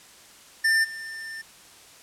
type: tone with level steps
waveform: square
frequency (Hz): 1792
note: A6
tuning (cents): +31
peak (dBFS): -19 / -35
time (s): 0.64-1.42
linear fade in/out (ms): 10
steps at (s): 0.83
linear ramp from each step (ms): 20
effects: white hiss -50 dBFS RMS until 2.02 s + low-pass 10000 Hz 12 dB/octave